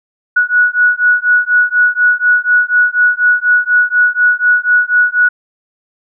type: beating tone pair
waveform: sine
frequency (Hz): 1464 / 1468.1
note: F#6 / F#6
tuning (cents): -19 / -14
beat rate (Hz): 4.1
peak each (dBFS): -11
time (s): 0.36-5.29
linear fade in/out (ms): 10
effects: none